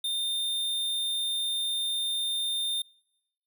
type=tone; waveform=square; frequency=3624 Hz; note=A#7; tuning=50 cents flat; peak=-28 dBFS; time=0.04-2.82 s; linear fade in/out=5 ms; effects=noise-tail reverb RT60 0.9 s tail -26 dB re dry